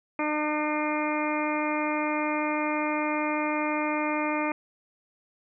harmonic tone, 302.1 Hz, D4, 49 cents sharp, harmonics 1 / 2 / 3 / 4 / 5 / 6 / 7 / 8, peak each -29 / -32 / -32 / -34 / -41 / -42 / -35 / -35 dBFS, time 0.19-4.52 s, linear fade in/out 2 ms, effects none

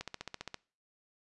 click train, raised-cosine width 0.2 ms, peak -22 dBFS, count 9, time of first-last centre 0.01-0.543 s, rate 15 Hz, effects noise-tail reverb RT60 0.4 s tail -23 dB re dry + resampled to 24000 Hz

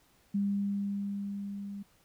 sine tone with level ramp, 200.5 Hz, G3, 39 cents sharp, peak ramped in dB -26 to -38 dBFS, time 0.34-1.83 s, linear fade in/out 10 ms, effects pink hiss -66 dBFS RMS until 2.04 s

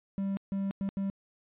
triangle tone bursts at uneven times, 196 Hz, G3, in tune, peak -27 dBFS, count 4, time 0.18-0.37 / 0.52-0.71 / 0.81-0.89 / 0.97-1.1 s, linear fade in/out 0 ms, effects resampled to 8000 Hz

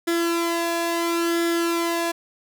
sawtooth tone with flanger, 338.1 Hz, E4, 44 cents sharp, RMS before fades -23 dBFS, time 0.07-2.12 s, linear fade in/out 10 ms, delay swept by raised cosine 0.57 to 1.18 ms, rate 0.73 Hz, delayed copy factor +0.6, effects none

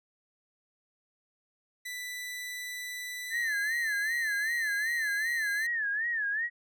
sawtooth tone with pitch glide, 1982 to 2045 Hz, B6 to C7, +6 to -40 cents, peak -33 dBFS, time 1.85-5.67 s, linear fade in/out 10 ms, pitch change +54 cents, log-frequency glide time 3.24-3.55 s
sine tone with vibrato, 1760 Hz, A6, in tune, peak -28 dBFS, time 3.3-6.5 s, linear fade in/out 50 ms, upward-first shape sine, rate 2.6 Hz, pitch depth 140 cents each way
effects none

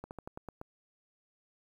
slowing click train, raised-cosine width 1 ms, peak -28 dBFS, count 7, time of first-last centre 0.04-0.614 s, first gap 69 ms, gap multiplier 1.13, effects 10-bit

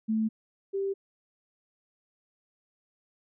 sine tone pair in turn, 219.7 / 392.2 Hz, A3 / G4, -2 / +1 cents, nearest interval minor seventh, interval 1003 cents, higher second, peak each -24 / -27 dBFS, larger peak first, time 0.08-0.29 / 0.73-0.94 s, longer neither, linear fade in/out 20 ms, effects none

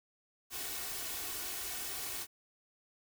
white noise with comb filter, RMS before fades -40 dBFS, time 0.5-2.27 s, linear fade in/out 50 ms, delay 2.7 ms, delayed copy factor +0.6, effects none

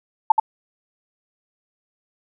sine tone with echo, 880 Hz, A5, in tune, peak -7 dBFS, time 0.3-0.32 s, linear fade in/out 5 ms, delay 79 ms, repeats 1, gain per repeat -4 dB, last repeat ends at 0.399 s, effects none

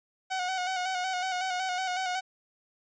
sawtooth tone with vibrato, 740 Hz, F#5, in tune, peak -25 dBFS, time 0.3-2.21 s, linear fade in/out 20 ms, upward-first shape square, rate 5.4 Hz, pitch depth 36 cents each way, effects resampled to 16000 Hz

